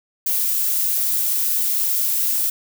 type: noise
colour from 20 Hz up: violet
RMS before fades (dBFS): -20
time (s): 0.26-2.5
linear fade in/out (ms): 5
effects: none